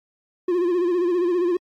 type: tone with vibrato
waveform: triangle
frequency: 353.2 Hz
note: F4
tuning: 20 cents sharp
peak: -16 dBFS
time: 0.48-1.57 s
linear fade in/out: 5 ms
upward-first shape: sine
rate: 15 Hz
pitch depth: 71 cents each way
effects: AAC 48 kbps